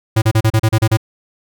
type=tone bursts; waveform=square; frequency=110.5 Hz; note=A2; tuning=8 cents sharp; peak=-10 dBFS; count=9; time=0.16-0.972 s; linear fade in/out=10 ms; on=60 ms; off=34 ms; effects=none